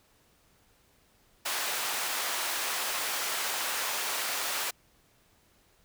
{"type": "high-pass noise", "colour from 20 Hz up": "pink", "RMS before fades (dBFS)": -32, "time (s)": [1.45, 4.71], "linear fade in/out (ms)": 10, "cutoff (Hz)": 830, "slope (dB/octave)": 12, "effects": ["pink hiss -65 dBFS RMS until 5.84 s"]}